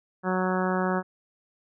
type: harmonic tone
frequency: 185 Hz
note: F#3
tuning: in tune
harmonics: 1 / 2 / 3 / 4 / 5 / 6 / 7 / 8 / 9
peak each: -27 / -30 / -32 / -33 / -34 / -35 / -35 / -36 / -37 dBFS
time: 0.23-1.03 s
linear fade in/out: 50 ms
effects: none